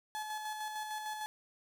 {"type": "tone with tremolo", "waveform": "35% pulse", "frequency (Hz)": 857, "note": "A5", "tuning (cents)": -46, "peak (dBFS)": -35, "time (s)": [0.15, 1.26], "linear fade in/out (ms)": 0, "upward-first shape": "square", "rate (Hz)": 6.6, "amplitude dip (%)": 35, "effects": []}